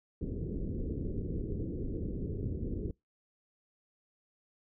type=low-pass noise; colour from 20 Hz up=pink; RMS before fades=-36 dBFS; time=0.21-2.91 s; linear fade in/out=2 ms; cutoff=450 Hz; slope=48 dB/octave; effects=noise-tail reverb RT60 0.2 s tail -25 dB re dry